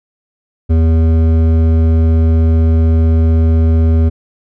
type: tone with hard clipping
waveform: triangle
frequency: 81.1 Hz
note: E2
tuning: 28 cents flat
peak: -9 dBFS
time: 0.69-4.1 s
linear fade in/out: 20 ms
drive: 15 dB
effects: none